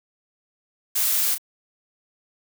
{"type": "noise with echo", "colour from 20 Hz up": "blue", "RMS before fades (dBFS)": -22, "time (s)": [0.95, 1.35], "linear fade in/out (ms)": 10, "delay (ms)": 32, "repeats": 1, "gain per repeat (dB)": -9, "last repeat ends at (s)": 1.382, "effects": []}